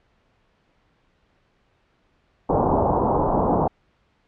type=low-pass noise; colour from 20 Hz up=white; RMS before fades=-20 dBFS; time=2.49-3.68 s; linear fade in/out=10 ms; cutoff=980 Hz; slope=48 dB/octave; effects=pink hiss -64 dBFS RMS until 4.27 s + low-pass 3000 Hz 12 dB/octave